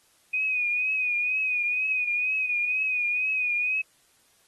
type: tone with vibrato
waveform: sine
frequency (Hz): 2489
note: D#7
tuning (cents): 0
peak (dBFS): -23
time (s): 0.33-3.82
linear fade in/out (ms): 10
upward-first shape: triangle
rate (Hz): 2.1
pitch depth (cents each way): 61
effects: white hiss -63 dBFS RMS until 4.47 s + AAC 32 kbps